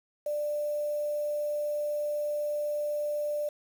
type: tone with quantisation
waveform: sine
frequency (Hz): 592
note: D5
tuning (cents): +14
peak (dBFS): -28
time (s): 0.26-3.49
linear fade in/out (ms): 5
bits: 8
effects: none